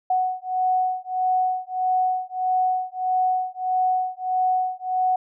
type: beating tone pair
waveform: sine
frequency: 740 / 741.6 Hz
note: F#5 / F#5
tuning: 0 / +4 cents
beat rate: 1.6 Hz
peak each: -23 dBFS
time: 0.1-5.16 s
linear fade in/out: 5 ms
effects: none